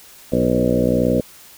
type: harmonic tone with a mistuned harmonic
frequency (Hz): 61.5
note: B1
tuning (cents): -7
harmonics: 1 / 2 / 3 / 4 / 5 / 6 / 7 / 8 / 9 / 10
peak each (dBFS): -29 / -25 / -22 / -20 / -24 / -27 / -27 / -21 / -24 / -27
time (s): 0.32-1.21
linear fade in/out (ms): 5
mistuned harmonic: 8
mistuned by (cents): +19
effects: white hiss -44 dBFS RMS until 1.57 s